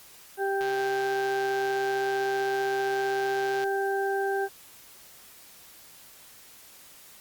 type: harmonic tone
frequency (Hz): 392.5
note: G4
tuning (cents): +2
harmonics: 1 / 2 / 4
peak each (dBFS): -27 / -30 / -33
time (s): 0.37-4.49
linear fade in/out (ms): 50
type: click train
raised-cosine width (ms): 0.2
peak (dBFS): -22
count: 413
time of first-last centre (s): 0.61-3.639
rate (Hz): 136
effects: white hiss -51 dBFS RMS until 7.2 s + Opus 48 kbps